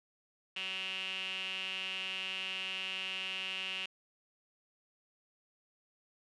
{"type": "tone with band-pass filter", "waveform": "sawtooth", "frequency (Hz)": 189.2, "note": "F#3", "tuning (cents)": 39, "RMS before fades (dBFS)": -39, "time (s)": [0.56, 3.86], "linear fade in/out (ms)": 5, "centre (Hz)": 2800, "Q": 9.1, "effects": ["resampled to 22050 Hz", "10-bit"]}